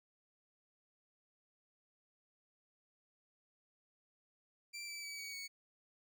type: tone with pitch steps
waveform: 20% pulse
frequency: 2349 / 2318 / 2287 / 2257 / 2227 Hz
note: D7 / D7 / D7 / C#7 / C#7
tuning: 0 / -23 / -47 / +31 / +7 cents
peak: -39 dBFS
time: 4.73-5.48 s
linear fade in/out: 20 ms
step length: 150 ms
effects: none